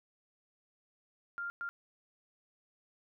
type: tone bursts at uneven times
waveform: sine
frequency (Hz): 1396.9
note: F6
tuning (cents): 0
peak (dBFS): -36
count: 2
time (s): 1.38-1.5 / 1.61-1.69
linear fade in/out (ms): 0
effects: none